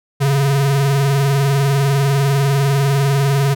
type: tone with vibrato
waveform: square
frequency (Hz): 138.59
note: C#3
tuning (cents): 0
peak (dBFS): -13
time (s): 0.2-3.55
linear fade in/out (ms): 20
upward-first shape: sine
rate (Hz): 20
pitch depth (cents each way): 67
effects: none